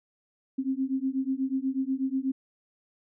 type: beating tone pair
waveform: sine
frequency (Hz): 261.6 / 269.8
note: C4 / C#4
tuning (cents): 0 / -47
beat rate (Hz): 8.2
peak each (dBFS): -29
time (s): 0.58-2.32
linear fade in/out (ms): 10
effects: none